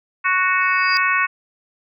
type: harmonic tone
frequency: 370 Hz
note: F#4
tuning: in tune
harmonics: 3 / 4 / 5 / 6 / 7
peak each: -20 / -21 / -22 / -23 / -23 dBFS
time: 0.24-1.27 s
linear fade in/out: 20 ms
type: tone with exponential growth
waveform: sine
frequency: 4830 Hz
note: D8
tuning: 48 cents sharp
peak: -17 dBFS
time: 0.61-0.97 s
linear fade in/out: 0 ms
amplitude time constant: 78 ms
effects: none